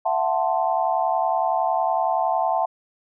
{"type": "chord", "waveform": "sine", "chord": "F# half-diminished seventh", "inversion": "third", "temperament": "equal with one note detuned", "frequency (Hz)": [669.2, 740, 880, 1046.5], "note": ["E5", "F#5", "A5", "C6"], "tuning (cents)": [26, 0, 0, 0], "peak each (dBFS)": [-24, -23, -24, -29], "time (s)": [0.05, 2.66], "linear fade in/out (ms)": 10, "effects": []}